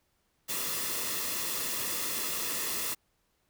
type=noise with comb filter; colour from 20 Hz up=white; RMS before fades=-33 dBFS; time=0.48-2.95 s; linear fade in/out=20 ms; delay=1.3 ms; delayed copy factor=-0.55; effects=pink hiss -74 dBFS RMS until 3.49 s